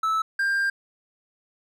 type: tone pair in turn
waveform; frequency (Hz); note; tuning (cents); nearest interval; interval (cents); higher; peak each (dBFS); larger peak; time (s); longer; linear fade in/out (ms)
triangle; 1309 / 1594.2; E6 / G6; -13 / +29; minor third; 342; second; -19; neither; 0.03-0.22 / 0.39-0.7; second; 5
effects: none